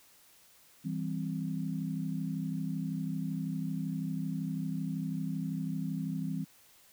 sine chord, C major, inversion first, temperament just, 163.52 / 196.22 / 261.6 Hz, E3 / G3 / C4, -14 / +2 / 0 cents, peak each -35 / -37 / -38 dBFS, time 0.84-6.45 s, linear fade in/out 20 ms, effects white hiss -61 dBFS RMS until 6.92 s

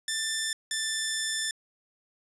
10% pulse tone pair in turn, 1774 / 1767.6 Hz, A6 / A6, +14 / +7 cents, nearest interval unison, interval 7 cents, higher first, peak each -19 / -19 dBFS, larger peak neither, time 0.08-0.53 / 0.71-1.51 s, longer second, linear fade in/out 2 ms, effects resampled to 24000 Hz + 10-bit

